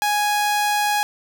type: tone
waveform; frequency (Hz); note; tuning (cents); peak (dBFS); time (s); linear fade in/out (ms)
sawtooth; 830.6; G#5; 0; -14; 0.02-1.03; 0
effects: none